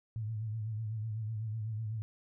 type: tone with vibrato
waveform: sine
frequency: 109.5 Hz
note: A2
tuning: 8 cents flat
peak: -34 dBFS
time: 0.16-2.02 s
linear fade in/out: 0 ms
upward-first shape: triangle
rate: 8 Hz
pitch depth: 84 cents each way
effects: none